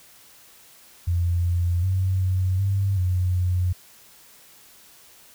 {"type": "tone with pitch steps", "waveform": "sine", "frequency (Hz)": [86.6, 87.2, 94, 92.9, 98.1, 90.8, 90], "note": ["F2", "F2", "F#2", "F#2", "G2", "F#2", "F#2"], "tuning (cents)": [-14, -2, 28, 7, 2, -32, -47], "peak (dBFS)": -19, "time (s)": [1.07, 3.73], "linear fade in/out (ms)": 10, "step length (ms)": 380, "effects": ["white hiss -51 dBFS RMS until 5.34 s"]}